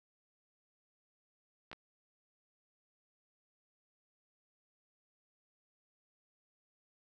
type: clicks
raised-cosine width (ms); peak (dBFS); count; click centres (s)
0.3; -30; 2; 1.715 / 1.73
effects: none